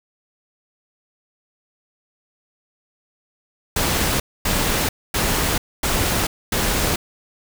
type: noise bursts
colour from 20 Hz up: pink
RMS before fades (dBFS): -20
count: 5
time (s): 3.76-6.96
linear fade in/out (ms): 5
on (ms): 440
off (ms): 250
effects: none